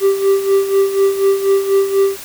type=tone with tremolo; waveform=triangle; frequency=392 Hz; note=G4; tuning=in tune; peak=-6 dBFS; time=0-2.17 s; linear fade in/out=50 ms; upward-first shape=sine; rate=4.1 Hz; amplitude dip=70%; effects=white hiss -32 dBFS RMS until 2.24 s